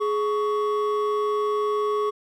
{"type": "tone pair together", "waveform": "triangle", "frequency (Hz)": [419.8, 1116.5], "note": ["G#4", "C#6"], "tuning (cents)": [19, 12], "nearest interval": "octave + perfect fourth", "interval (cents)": 1693, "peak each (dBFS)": [-20, -24], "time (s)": [0, 2.11], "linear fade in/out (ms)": 20, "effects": ["tanh soft clip ceiling -13 dBFS"]}